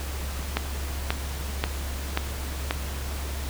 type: click train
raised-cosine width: 0.3 ms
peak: -7 dBFS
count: 5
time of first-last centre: 0.57-2.709 s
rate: 1.87 Hz
effects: added 69 Hz sine -30 dBFS peak until 3.49 s + pink hiss -37 dBFS RMS until 3.49 s